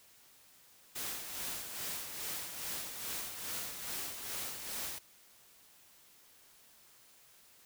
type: noise with tremolo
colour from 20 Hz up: white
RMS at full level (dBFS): -39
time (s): 0.95-4.99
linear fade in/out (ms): 10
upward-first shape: sine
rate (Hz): 2.4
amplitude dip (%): 50
effects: white hiss -62 dBFS RMS until 7.65 s